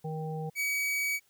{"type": "harmonic tone", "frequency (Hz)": 157.1, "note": "D#3", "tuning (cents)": 17, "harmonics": [1, 3, 5], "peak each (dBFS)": [-34, -39, -41], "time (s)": [0.04, 0.5], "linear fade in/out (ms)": 10}
{"type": "tone", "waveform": "45% pulse", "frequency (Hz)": 2269, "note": "C#7", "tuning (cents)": 40, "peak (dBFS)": -28, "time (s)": [0.55, 1.2], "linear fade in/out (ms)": 50}
{"effects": ["white hiss -68 dBFS RMS until 1.29 s"]}